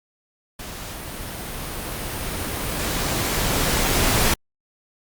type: noise with level ramp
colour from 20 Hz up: pink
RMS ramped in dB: -35 to -18 dBFS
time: 0.59-4.34 s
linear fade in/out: 5 ms
effects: Opus 48 kbps